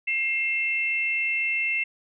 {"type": "tone pair together", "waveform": "sine", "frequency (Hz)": [2124, 2674], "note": ["C7", "E7"], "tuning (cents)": [25, 24], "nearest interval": "major third", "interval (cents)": 399, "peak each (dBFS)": [-26, -25], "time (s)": [0.07, 1.84], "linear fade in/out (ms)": 10, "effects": []}